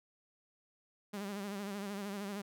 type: tone with vibrato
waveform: sawtooth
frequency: 200.8 Hz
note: G3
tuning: 42 cents sharp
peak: -35 dBFS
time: 1.13-2.42 s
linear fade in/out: 10 ms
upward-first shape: sine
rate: 13 Hz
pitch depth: 63 cents each way
effects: none